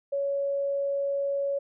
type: tone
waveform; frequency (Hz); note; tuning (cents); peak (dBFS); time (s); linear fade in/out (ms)
sine; 559; C#5; +14; -25; 0.12-1.59; 10
effects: none